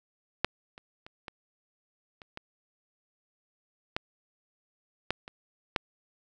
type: clicks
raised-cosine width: 0.3 ms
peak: -7 / -30 / -29 / -23 / -30 / -23 / -13 / -11 / -26 / -9 dBFS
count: 10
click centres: 0.446 / 0.779 / 1.065 / 1.282 / 2.218 / 2.374 / 3.965 / 5.106 / 5.279 / 5.762 s
effects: none